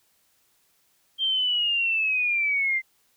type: linear sweep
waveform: sine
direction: down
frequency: 3180 to 2067 Hz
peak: -21 dBFS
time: 1.18-2.82 s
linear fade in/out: 50 ms
effects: white hiss -66 dBFS RMS until 3.16 s